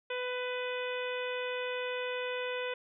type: harmonic tone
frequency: 498.6 Hz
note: B4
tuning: 16 cents sharp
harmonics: 1 / 2 / 3 / 4 / 5 / 6 / 7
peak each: -35 / -43 / -42 / -44 / -42 / -46 / -47 dBFS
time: 0.1-2.74 s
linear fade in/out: 5 ms
effects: none